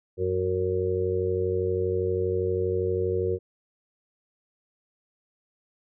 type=harmonic tone; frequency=92.5 Hz; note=F#2; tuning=in tune; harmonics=1 / 2 / 4 / 5 / 6; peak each=-30 / -39 / -27 / -27 / -39 dBFS; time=0.17-3.39 s; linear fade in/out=50 ms; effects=none